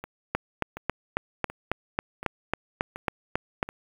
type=two click trains; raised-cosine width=0.5 ms; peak=-21 / -9 dBFS; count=6 / 13; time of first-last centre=0.04-3.69 / 0.35-3.629 s; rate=1.37 / 3.66 Hz; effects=7-bit